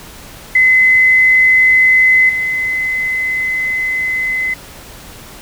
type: tone with level steps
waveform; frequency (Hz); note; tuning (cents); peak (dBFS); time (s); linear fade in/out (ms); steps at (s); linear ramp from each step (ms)
sine; 2037; C7; -47; -6 / -14; 0.55-4.54; 5; 2.29; 5
effects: pink hiss -35 dBFS RMS until 5.41 s